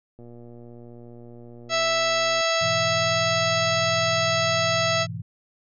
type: click train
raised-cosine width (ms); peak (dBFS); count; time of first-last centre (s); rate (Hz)
2; -32; 265; 0.19-2.408; 119
type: harmonic tone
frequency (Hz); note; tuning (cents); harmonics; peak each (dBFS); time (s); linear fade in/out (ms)
659.3; E5; 0; 1 / 2 / 3 / 4 / 5 / 6 / 7 / 8 / 10; -24 / -27 / -29 / -30 / -31 / -32 / -32 / -33 / -34; 1.69-5.07; 50
type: chord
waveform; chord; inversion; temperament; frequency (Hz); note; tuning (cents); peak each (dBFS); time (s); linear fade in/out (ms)
sine; E major; first; equal; 103.83 / 123.47 / 164.81; G#2 / B2 / E3; 0 / 0 / 0; -34; 2.61-5.22; 10
effects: none